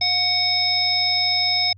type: harmonic tone with a mistuned harmonic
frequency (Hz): 744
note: F#5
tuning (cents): +9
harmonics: 1 / 3 / 5 / 7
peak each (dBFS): -28 / -25 / -25 / -19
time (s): 0.01-1.73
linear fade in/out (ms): 5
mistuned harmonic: 1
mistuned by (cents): -55
effects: added 96 Hz sine -43 dBFS peak until 1.77 s